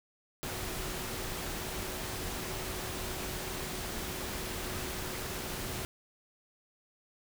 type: tone in noise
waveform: sine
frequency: 370 Hz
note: F#4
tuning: in tune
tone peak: -46 dBFS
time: 0.43-5.85 s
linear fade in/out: 0 ms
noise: pink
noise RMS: -38 dBFS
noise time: 0.43-5.85 s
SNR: -11 dB
effects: none